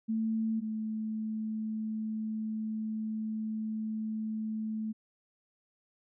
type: tone pair in turn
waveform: sine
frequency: 222 / 218.1 Hz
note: A3 / A3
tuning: +16 / -15 cents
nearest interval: unison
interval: 31 cents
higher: first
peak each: -28 / -32 dBFS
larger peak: first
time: 0.08-0.61 / 0.61-4.93 s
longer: second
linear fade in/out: 20 ms
effects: none